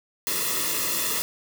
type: noise with comb filter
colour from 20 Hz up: white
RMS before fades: -26 dBFS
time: 0.27-1.22 s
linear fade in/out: 0 ms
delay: 1.3 ms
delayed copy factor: -1
effects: none